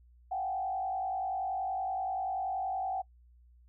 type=tone with frequency modulation; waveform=sine; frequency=760 Hz; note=F#5; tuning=46 cents sharp; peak=-31 dBFS; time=0.31-3.02 s; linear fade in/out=10 ms; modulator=50.5 Hz; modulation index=0.86; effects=noise-tail reverb RT60 0.1 s tail -23 dB re dry + added 60 Hz sine -57 dBFS peak until 3.68 s